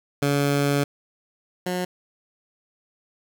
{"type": "tone pair in turn", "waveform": "15% pulse", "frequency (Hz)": [142.3, 180.73], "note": ["C#3", "F#3"], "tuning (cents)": [46, -40], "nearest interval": "major third", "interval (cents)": 414, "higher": "second", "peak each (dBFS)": [-13, -18], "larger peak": "first", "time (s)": [[0.22, 0.84], [1.66, 1.85]], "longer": "first", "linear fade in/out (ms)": 5, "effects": []}